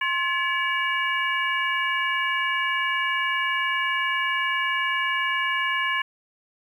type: harmonic tone with a mistuned harmonic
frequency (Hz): 570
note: C#5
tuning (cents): +48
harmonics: 2 / 3 / 4 / 5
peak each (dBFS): -27 / -26 / -28 / -30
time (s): 0.01-6.02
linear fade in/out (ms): 5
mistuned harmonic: 2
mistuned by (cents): -130
effects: 9-bit